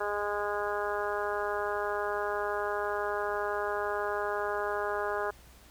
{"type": "harmonic tone", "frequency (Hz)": 206, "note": "G#3", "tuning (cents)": -14, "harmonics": [2, 3, 4, 5, 6, 7, 8], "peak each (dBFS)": [-34, -36, -37, -38, -39, -39, -40], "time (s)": [0, 5.31], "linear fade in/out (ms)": 10, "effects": ["added 60 Hz sine -55 dBFS peak until 5.7 s", "pink hiss -57 dBFS RMS until 5.7 s"]}